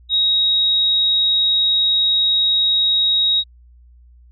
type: tone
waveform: sine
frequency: 3790 Hz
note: A#7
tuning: 28 cents sharp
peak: -13 dBFS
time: 0.09-3.44 s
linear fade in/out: 50 ms
effects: added 60 Hz sine -44 dBFS peak until 4.31 s